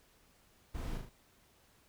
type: noise with echo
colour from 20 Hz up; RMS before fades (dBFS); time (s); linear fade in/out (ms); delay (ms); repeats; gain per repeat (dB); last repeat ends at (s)
brown; -40; 0.74-0.98; 10; 38; 3; -4; 1.094
effects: pink hiss -67 dBFS RMS until 1.88 s